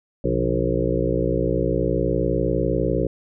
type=harmonic tone with a mistuned harmonic; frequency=59.8 Hz; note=A#1; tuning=45 cents sharp; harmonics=1 / 2 / 3 / 5 / 6 / 7 / 8 / 9; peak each=-27 / -27 / -27 / -27 / -27 / -27 / -27 / -27 dBFS; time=0.24-3.07 s; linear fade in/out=5 ms; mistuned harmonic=2; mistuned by=+110 cents; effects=none